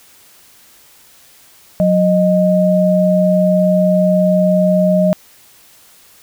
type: tone pair together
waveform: sine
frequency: 182.65 / 619 Hz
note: F#3 / D#5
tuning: -22 / -9 cents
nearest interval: octave + major sixth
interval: 2113 cents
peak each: -12 dBFS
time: 1.8-5.13 s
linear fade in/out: 0 ms
effects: white hiss -46 dBFS RMS until 6.22 s